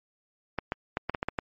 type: clicks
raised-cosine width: 0.5 ms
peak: -13 dBFS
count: 8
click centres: 0.587 / 0.721 / 0.971 / 1.096 / 1.148 / 1.229 / 1.286 / 1.388 s
effects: MP3 32 kbps